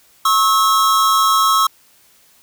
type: tone pair together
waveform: square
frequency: 1090.6 / 1297 Hz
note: C#6 / E6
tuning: -29 / -28 cents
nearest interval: minor third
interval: 301 cents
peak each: -15 dBFS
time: 0.25-1.67 s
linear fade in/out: 5 ms
effects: white hiss -52 dBFS RMS until 2.42 s